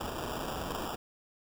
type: noise with sample-and-hold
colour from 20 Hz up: violet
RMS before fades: -37 dBFS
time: 0-0.96 s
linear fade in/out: 10 ms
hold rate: 2100 Hz
effects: none